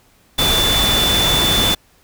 sine tone in noise, 3500 Hz, A7, 10 cents flat, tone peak -15 dBFS, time 0.38-1.75 s, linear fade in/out 10 ms, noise pink, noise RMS -18 dBFS, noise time 0.38-1.75 s, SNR 0 dB, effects pink hiss -54 dBFS RMS until 2.03 s

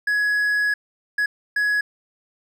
triangle tone bursts at uneven times, 1678 Hz, G#6, 17 cents sharp, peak -16 dBFS, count 3, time 0.07-0.74 / 1.18-1.26 / 1.56-1.81 s, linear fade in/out 5 ms, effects none

